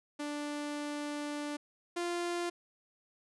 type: tone pair in turn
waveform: sawtooth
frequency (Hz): 293.7 / 347.4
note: D4 / F4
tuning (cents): 0 / -9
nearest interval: minor third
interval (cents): 291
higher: second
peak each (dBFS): -32 / -29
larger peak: second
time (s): 0.19-1.57 / 1.96-2.5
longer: first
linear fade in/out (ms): 10
effects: resampled to 24000 Hz